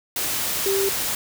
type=tone in noise; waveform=sine; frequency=392 Hz; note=G4; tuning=in tune; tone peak=-20 dBFS; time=0.66-0.89 s; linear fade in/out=2 ms; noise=white; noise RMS=-25 dBFS; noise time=0.16-1.15 s; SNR=+2 dB; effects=none